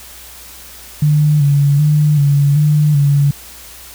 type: tone with vibrato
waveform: sine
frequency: 146 Hz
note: D3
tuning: 10 cents flat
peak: -8 dBFS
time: 1.02-3.31 s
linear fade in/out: 5 ms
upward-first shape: square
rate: 1.3 Hz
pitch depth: 45 cents each way
effects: added 60 Hz sine -43 dBFS peak until 3.94 s + white hiss -36 dBFS RMS until 3.94 s